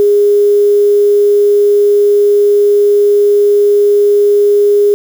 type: tone with quantisation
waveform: sine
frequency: 410 Hz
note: G#4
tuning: 22 cents flat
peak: -5 dBFS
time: 0-4.94 s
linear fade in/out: 0 ms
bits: 5
effects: none